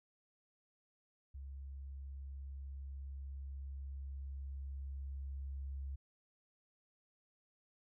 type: tone with level ramp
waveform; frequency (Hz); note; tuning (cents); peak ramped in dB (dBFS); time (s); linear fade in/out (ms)
sine; 68.3; C#2; -25; -45 to -40; 1.34-5.96; 10
effects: none